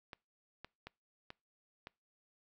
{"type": "clicks", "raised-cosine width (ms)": 0.3, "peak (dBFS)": -30, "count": 5, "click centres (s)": [0.132, 0.646, 0.87, 1.304, 1.871], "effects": ["noise-tail reverb RT60 0.3 s tail -26 dB re dry"]}